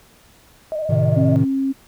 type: tone with vibrato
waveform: sine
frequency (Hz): 619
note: D#5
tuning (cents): -9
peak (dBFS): -21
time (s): 0.72-1.36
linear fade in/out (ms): 0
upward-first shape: square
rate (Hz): 15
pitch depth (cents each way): 43
type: chord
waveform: triangle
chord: A diminished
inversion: none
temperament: equal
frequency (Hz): 110 / 130.81 / 155.56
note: A2 / C3 / Eb3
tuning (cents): 0 / 0 / 0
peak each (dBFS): -17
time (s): 0.89-1.45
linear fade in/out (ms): 10
type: tone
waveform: sine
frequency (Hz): 270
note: C#4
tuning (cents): -45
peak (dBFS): -17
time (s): 1.16-1.73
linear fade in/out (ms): 20
effects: pink hiss -51 dBFS RMS until 1.87 s